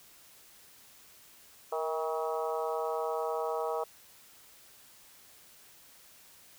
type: harmonic tone with a mistuned harmonic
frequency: 160 Hz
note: D#3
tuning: 49 cents sharp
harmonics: 3 / 4 / 5 / 6 / 7 / 8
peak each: -34 / -36 / -38 / -40 / -41 / -42 dBFS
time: 1.72-3.84 s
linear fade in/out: 5 ms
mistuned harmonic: 3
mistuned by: -35 cents
effects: white hiss -57 dBFS RMS until 6.58 s